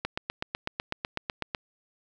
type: click train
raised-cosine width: 0.3 ms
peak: -13 dBFS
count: 13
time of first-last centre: 0.05-1.548 s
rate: 8.01 Hz
effects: none